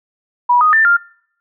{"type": "tone with pitch steps", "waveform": "sine", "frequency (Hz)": [973, 1244, 1783, 1398], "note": ["B5", "D#6", "A6", "F6"], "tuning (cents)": [-26, -1, 22, 1], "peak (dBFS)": -8, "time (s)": [0.49, 0.97], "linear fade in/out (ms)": 10, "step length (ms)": 120, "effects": ["noise-tail reverb RT60 0.7 s tail -26 dB re dry"]}